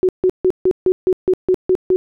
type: tone bursts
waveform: sine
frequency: 370 Hz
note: F#4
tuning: in tune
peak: -10 dBFS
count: 10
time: 0.03-1.96 s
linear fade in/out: 0 ms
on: 58 ms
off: 150 ms
effects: none